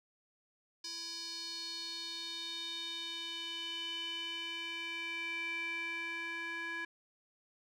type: tone with band-pass filter sweep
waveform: square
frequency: 334.2 Hz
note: E4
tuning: 24 cents sharp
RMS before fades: -41 dBFS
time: 0.84-6.85 s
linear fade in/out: 5 ms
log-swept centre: 5000 to 1900 Hz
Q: 5.6
effects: none